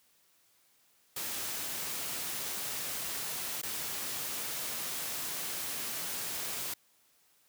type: noise with dropouts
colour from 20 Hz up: white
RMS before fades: -37 dBFS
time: 1.16-6.74 s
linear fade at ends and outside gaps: 5 ms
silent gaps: 3.617-3.631 s
effects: white hiss -68 dBFS RMS until 7.48 s + high-pass 80 Hz 12 dB/octave